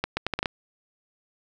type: accelerating click train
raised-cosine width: 0.3 ms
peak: -9 dBFS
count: 7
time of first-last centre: 0.04-0.458 s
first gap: 130 ms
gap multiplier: 0.74
effects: none